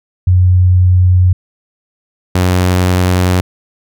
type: tone pair in turn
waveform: sine / sawtooth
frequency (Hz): 91 / 91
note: F#2 / F#2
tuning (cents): -28 / -28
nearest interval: unison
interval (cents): 0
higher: neither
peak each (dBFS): -5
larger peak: neither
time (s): 0.27-1.33 / 2.35-3.41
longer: neither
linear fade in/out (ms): 5
effects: none